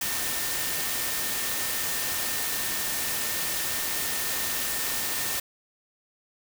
sine tone in noise, 1812 Hz, A#6, 50 cents flat, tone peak -39 dBFS, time 0.01-5.4 s, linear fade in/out 5 ms, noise white, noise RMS -29 dBFS, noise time 0.01-5.4 s, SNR -13 dB, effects none

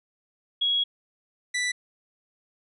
sine / sawtooth tone pair in turn, 3322 / 1975.3 Hz, G#7 / B6, 0 / 0 cents, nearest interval major sixth, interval 900 cents, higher first, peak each -21 dBFS, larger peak neither, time 0.61-0.84 / 1.54-1.72 s, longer first, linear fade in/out 10 ms, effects resampled to 24000 Hz

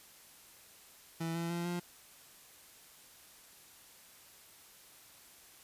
30% pulse tone with pitch steps, 164.81 / 168.18 / 171.61 / 175.12 Hz, E3 / E3 / F3 / F3, 0 / +35 / -30 / +5 cents, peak -32 dBFS, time 1.2-1.8 s, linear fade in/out 10 ms, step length 150 ms, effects white hiss -58 dBFS RMS until 5.63 s + resampled to 32000 Hz

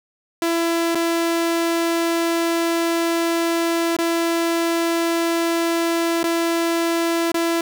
sawtooth tone with dropouts, 335 Hz, E4, 28 cents sharp, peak -14 dBFS, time 0.42-7.61 s, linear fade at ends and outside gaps 2 ms, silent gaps 0.948-0.954 / 3.966-3.987 / 6.231-6.24 / 7.318-7.343 s, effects none

